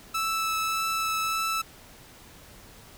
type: tone with vibrato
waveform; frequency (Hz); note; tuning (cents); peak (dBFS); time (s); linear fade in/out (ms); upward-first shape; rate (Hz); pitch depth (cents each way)
sawtooth; 1313; E6; -7; -22; 0.14-1.62; 10; triangle; 1.7; 9
effects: pink hiss -50 dBFS RMS until 2.97 s